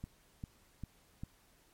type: click train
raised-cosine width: 5 ms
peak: -29 dBFS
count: 4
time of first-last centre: 0.04-1.235 s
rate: 2.51 Hz
effects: pink hiss -67 dBFS RMS until 1.73 s + MP3 64 kbps